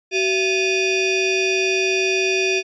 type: ring-modulated tone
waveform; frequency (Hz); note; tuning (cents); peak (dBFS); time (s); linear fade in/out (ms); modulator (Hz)
40% pulse; 1051; C6; +7; -13; 0.11-2.63; 50; 1430
effects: resampled to 16000 Hz